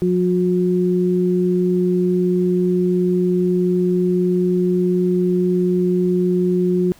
sine tone pair together, 179.7 / 361.2 Hz, F3 / F#4, +50 / -42 cents, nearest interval octave, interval 1208 cents, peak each -17 dBFS, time 0.02-6.92 s, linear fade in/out 0 ms, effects pink hiss -49 dBFS RMS until 6.99 s

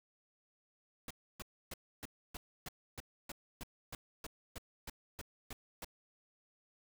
pink noise bursts, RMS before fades -45 dBFS, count 16, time 1.08-5.846 s, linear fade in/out 2 ms, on 26 ms, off 290 ms, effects none

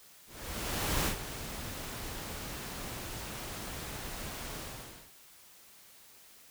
pink noise with ADSR envelope, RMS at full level -30 dBFS, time 0.26-5.12 s, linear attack 800 ms, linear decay 93 ms, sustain -11 dB, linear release 550 ms, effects white hiss -57 dBFS RMS until 6.5 s

